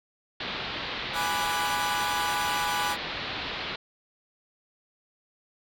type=low-pass noise; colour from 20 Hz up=white; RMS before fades=-34 dBFS; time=0.4-3.76 s; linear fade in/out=5 ms; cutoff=4200 Hz; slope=48 dB/octave
type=chord; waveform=40% pulse; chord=G# half-diminished seventh; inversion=none; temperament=equal; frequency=830.6 / 987.8 / 1174.7 / 1480 Hz; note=G#5 / B5 / D6 / F#6; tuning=0 / 0 / 0 / 0 cents; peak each=-30 / -31 / -33 / -33 dBFS; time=1.13-2.97 s; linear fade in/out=50 ms
effects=none